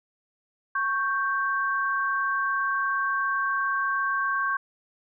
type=tone pair together; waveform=sine; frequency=1105.2 / 1568 Hz; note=C#6 / G6; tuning=-6 / 0 cents; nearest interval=tritone; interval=606 cents; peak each=-26 dBFS; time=0.75-4.57 s; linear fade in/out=5 ms; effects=none